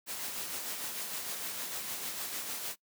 white noise with tremolo, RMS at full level -37 dBFS, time 0.06-2.76 s, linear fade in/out 50 ms, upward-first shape sine, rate 6.6 Hz, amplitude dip 35%, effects noise-tail reverb RT60 0.1 s tail -22 dB re dry + high-pass 150 Hz 12 dB/octave

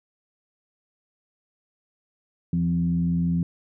sine tone with frequency modulation, 170.7 Hz, F3, 39 cents flat, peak -20 dBFS, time 2.53-3.43 s, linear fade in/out 2 ms, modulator 85.6 Hz, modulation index 0.56, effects none

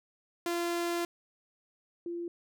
sawtooth / sine tone pair in turn, 343.8 / 343.8 Hz, F4 / F4, -27 / -27 cents, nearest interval unison, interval 0 cents, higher neither, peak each -26 / -34 dBFS, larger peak first, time 0.46-1.05 / 2.06-2.28 s, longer first, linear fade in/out 2 ms, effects none

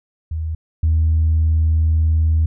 sine tone pair in turn, 79.7 / 79.7 Hz, D#2 / D#2, +42 / +42 cents, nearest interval unison, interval 0 cents, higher neither, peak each -20 / -11 dBFS, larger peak second, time 0.31-0.55 / 0.83-2.46 s, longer second, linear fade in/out 5 ms, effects tanh soft clip ceiling -9 dBFS

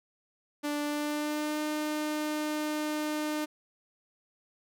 sawtooth tone with pitch glide, 293.7 to 303.4 Hz, D4 to D#4, 0 to -44 cents, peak -26 dBFS, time 0.63-3.46 s, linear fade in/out 20 ms, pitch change +56 cents, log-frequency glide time 0.82-1.61 s, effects none

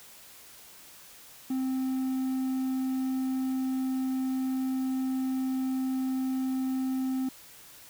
triangle tone with quantisation, 261.3 Hz, C4, 2 cents flat, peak -25 dBFS, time 1.5-7.29 s, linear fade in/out 5 ms, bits 9, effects white hiss -51 dBFS RMS until 7.89 s

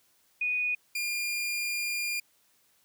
sine / sawtooth tone pair in turn, 2474 / 2408 Hz, D#7 / D7, -10 / +43 cents, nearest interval unison, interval 47 cents, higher first, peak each -26 dBFS, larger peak neither, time 0.41-0.75 / 0.95-2.2 s, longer second, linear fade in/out 5 ms, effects white hiss -67 dBFS RMS until 2.84 s + high-pass 60 Hz 12 dB/octave

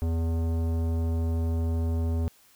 sine tone with tanh clipping, 82.41 Hz, E2, in tune, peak -26 dBFS, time 0.02-2.28 s, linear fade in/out 0 ms, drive 16 dB, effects white hiss -59 dBFS RMS until 2.55 s

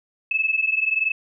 sine tone pair together, 2600 / 2621 Hz, E7 / E7, -24 / -11 cents, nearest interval unison, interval 13 cents, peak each -21 / -23 dBFS, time 0.31-1.12 s, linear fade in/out 5 ms, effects none

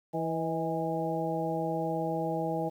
harmonic tone with a mistuned harmonic, 163.8 Hz, E3, 11 cents flat, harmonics 1 / 2 / 3 / 4 / 5, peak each -35 / -35 / -35 / -35 / -35 dBFS, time 0.13-2.7 s, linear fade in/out 20 ms, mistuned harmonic 4, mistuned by -47 cents, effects 10-bit

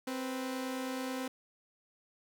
sawtooth tone pair together, 261.6 / 493.9 Hz, C4 / B4, 0 / 0 cents, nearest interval major seventh, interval 1100 cents, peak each -32 / -39 dBFS, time 0.07-1.28 s, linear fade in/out 5 ms, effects none

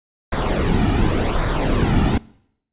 brown noise with flanger, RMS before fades -18 dBFS, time 0.32-2.18 s, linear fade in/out 5 ms, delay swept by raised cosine 0.34 to 1.94 ms, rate 0.89 Hz, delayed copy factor -0.6, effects noise-tail reverb RT60 0.7 s tail -23 dB re dry + resampled to 8000 Hz

